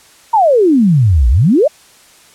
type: exponential two-way sweep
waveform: sine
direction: down then up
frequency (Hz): 956 to 55 to 661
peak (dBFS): -6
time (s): 0.33-1.68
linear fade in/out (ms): 10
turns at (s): 1.29
effects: white hiss -44 dBFS RMS until 2.34 s + low-pass 10000 Hz 12 dB/octave